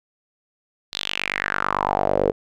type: tone with band-pass filter sweep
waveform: sawtooth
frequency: 49 Hz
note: G1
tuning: in tune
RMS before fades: -23 dBFS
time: 0.92-2.32 s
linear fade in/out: 20 ms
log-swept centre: 4100 to 440 Hz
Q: 4.5
effects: none